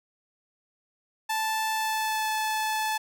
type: tone with pitch glide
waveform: sawtooth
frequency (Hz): 878 to 868.4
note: A5 to A5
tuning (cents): -4 to -23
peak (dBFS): -22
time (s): 1.29-2.98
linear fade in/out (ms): 10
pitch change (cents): -19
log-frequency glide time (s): 1.75-2.29
effects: none